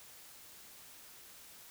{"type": "silence", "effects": ["white hiss -55 dBFS RMS until 1.7 s"]}